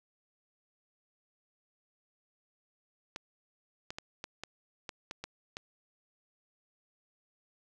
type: clicks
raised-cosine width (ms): 0.2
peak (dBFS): -22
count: 9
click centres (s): 3.161 / 3.905 / 3.985 / 4.241 / 4.436 / 4.892 / 5.111 / 5.24 / 5.569
effects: none